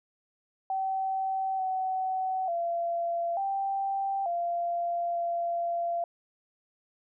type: tone with pitch steps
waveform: sine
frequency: 767 / 754 / 683 / 784 / 690 / 686 Hz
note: G5 / F#5 / F5 / G5 / F5 / F5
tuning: -38 / +32 / -39 / 0 / -21 / -31 cents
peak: -27 dBFS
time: 0.7-6.04 s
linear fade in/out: 2 ms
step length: 890 ms
effects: none